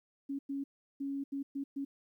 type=tone bursts at uneven times; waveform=sine; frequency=277.2 Hz; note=C#4; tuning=in tune; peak=-34 dBFS; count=6; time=0.29-0.39 / 0.49-0.64 / 1-1.24 / 1.32-1.43 / 1.55-1.64 / 1.76-1.85 s; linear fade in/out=10 ms; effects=12-bit